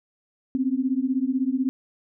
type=beating tone pair; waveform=sine; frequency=253.6 / 269.6 Hz; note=B3 / C#4; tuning=+46 / -48 cents; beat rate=16 Hz; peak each=-24 dBFS; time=0.55-1.69 s; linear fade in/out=0 ms; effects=none